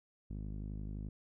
sawtooth tone with low-pass filter, 51.6 Hz, G#1, 10 cents flat, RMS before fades -42 dBFS, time 0.3-1.09 s, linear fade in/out 5 ms, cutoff 230 Hz, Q 1.5, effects none

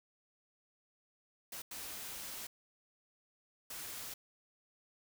white noise bursts at uneven times, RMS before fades -45 dBFS, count 3, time 1.52-1.62 / 1.71-2.47 / 3.7-4.14 s, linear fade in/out 5 ms, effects none

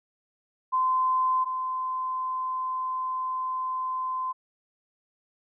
sine tone pair in turn, 1031 / 1031 Hz, C6 / C6, -26 / -26 cents, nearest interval unison, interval 0 cents, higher neither, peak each -21 / -27 dBFS, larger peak first, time 0.72-1.45 / 1.45-4.33 s, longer second, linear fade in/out 20 ms, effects none

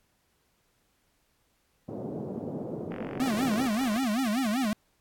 pink band-pass noise, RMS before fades -36 dBFS, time 1.88-3.68 s, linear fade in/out 10 ms, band 140 to 600 Hz, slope 24 dB/octave
click train, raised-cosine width 0.5 ms, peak -25 dBFS, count 50, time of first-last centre 2.92-3.963 s, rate 47 Hz
square tone with vibrato, 236.4 Hz, A#3, 24 cents sharp, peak -26 dBFS, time 3.2-4.73 s, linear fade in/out 0 ms, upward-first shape sine, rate 5.2 Hz, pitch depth 240 cents each way
effects pink hiss -71 dBFS RMS until 5 s + AAC 64 kbps

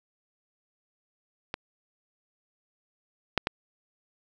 clicks, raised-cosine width 0.3 ms, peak -15 / -6 / -10 dBFS, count 3, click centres 1.541 / 3.377 / 3.471 s, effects none

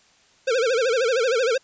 square tone with vibrato, 487.4 Hz, B4, 23 cents flat, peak -19 dBFS, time 0.47-1.58 s, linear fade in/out 10 ms, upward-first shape sine, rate 13 Hz, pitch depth 170 cents each way, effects white hiss -57 dBFS RMS until 1.63 s + resampled to 16000 Hz

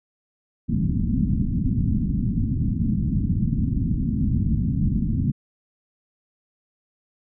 white low-pass noise, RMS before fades -22 dBFS, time 0.68-5.32 s, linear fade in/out 20 ms, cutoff 250 Hz, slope 48 dB/octave, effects none

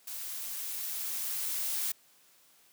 blue noise with level ramp, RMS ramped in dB -40 to -32 dBFS, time 0.07-1.92 s, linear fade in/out 5 ms, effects white hiss -63 dBFS RMS until 2.72 s + high-pass 150 Hz 12 dB/octave

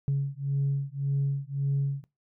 sine beating tone pair, 138.3 / 140.1 Hz, C#3 / C#3, -4 / +19 cents, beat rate 1.8 Hz, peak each -27 dBFS, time 0.08-2.04 s, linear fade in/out 0 ms, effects noise-tail reverb RT60 0.2 s tail -20 dB re dry + tanh soft clip ceiling -20 dBFS

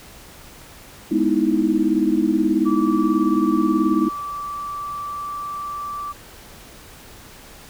sine chord, E major seventh, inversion first, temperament equal, 207.7 / 246.9 / 311.1 / 329.6 Hz, G#3 / B3 / D#4 / E4, 0 / 0 / 0 / 0 cents, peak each -23 / -23 / -19 / -21 dBFS, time 1.11-4.09 s, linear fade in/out 10 ms
sine tone with pitch glide, 1158 to 1165.4 Hz, D6 to D6, -25 to -14 cents, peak -26 dBFS, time 2.65-6.13 s, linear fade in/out 20 ms, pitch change +11 cents, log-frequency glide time 3.55-5.62 s
effects pink hiss -43 dBFS RMS until 7.69 s

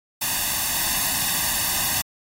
white noise with comb filter, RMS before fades -23 dBFS, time 0.21-2.02 s, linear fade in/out 10 ms, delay 1.1 ms, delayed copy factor +0.85, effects AAC 48 kbps

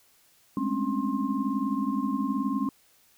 sine tone cluster, 201.9 / 214 / 264.1 / 283.1 / 1062 Hz, G#3 / A3 / C4 / C#4 / C6, -49 / -48 / +16 / +37 / +25 cents, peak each -33 / -32 / -29 / -32 / -34 dBFS, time 0.57-2.69 s, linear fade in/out 2 ms, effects white hiss -62 dBFS RMS until 3.17 s

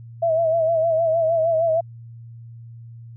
sine tone with vibrato, 654 Hz, E5, 14 cents flat, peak -16 dBFS, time 0.22-1.81 s, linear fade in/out 10 ms, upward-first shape sine, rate 6.5 Hz, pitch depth 59 cents each way, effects added 116 Hz sine -37 dBFS peak until 3.16 s

